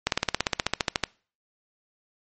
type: slowing click train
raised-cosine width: 0.2 ms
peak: -4 dBFS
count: 16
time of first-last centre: 0.07-1.037 s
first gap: 52 ms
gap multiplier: 1.03
effects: noise-tail reverb RT60 0.4 s tail -24 dB re dry + MP3 32 kbps